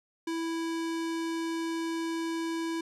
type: tone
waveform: square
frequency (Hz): 329.6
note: E4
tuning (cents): 0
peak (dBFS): -31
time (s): 0.27-2.81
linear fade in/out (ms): 5
effects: low-pass 9000 Hz 12 dB/octave